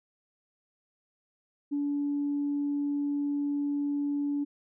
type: tone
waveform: sine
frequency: 287.2 Hz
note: D4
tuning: 39 cents flat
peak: -26 dBFS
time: 1.71-4.45 s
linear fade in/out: 20 ms
effects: tanh soft clip ceiling -22 dBFS